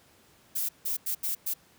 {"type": "noise bursts at uneven times", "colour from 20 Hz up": "violet", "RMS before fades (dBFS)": -30, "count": 5, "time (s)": [[0.55, 0.69], [0.85, 0.97], [1.06, 1.15], [1.23, 1.35], [1.46, 1.54]], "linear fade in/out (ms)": 10, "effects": ["pink hiss -60 dBFS RMS until 1.78 s", "high-pass 80 Hz 12 dB/octave"]}